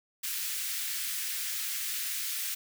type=high-pass noise; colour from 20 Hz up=white; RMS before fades=-34 dBFS; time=0.23-2.55 s; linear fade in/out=10 ms; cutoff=1600 Hz; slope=24 dB/octave; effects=none